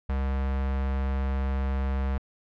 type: tone with notch filter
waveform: square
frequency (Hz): 67.3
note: C2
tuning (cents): +49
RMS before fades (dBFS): -27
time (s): 0.09-2.18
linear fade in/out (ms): 5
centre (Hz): 310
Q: 1.9
effects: low-pass 2000 Hz 12 dB/octave